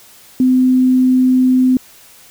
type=tone; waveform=sine; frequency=256 Hz; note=C4; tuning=38 cents flat; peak=-8 dBFS; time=0.4-1.77 s; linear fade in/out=2 ms; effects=white hiss -43 dBFS RMS until 2.3 s